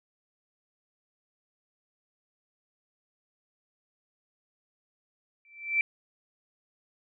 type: tone with exponential growth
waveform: sine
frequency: 2335 Hz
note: D7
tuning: 11 cents flat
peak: -19 dBFS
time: 5.45-5.81 s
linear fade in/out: 1 ms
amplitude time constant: 77 ms
effects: none